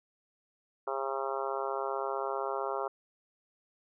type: harmonic tone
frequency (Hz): 135.5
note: C#3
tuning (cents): -39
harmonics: 3 / 4 / 5 / 6 / 7 / 8 / 9 / 10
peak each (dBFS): -37 / -38 / -39 / -40 / -40 / -41 / -42 / -42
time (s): 0.87-2.88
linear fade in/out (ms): 5
effects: none